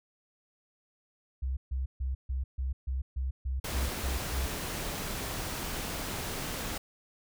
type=tone bursts; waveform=sine; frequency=65.41 Hz; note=C2; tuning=in tune; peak=-29 dBFS; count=11; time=1.42-4.47 s; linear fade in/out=10 ms; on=150 ms; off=140 ms
type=noise; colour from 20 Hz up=pink; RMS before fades=-36 dBFS; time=3.64-6.78 s; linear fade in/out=5 ms
effects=none